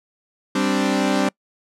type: chord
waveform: sawtooth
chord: G suspended fourth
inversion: none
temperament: equal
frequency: 196 / 261.6 / 293.7 Hz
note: G3 / C4 / D4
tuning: 0 / 0 / 0 cents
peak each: -18 dBFS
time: 0.55-1.29 s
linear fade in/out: 5 ms
effects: noise-tail reverb RT60 0.1 s tail -26 dB re dry + low-pass 8000 Hz 12 dB/octave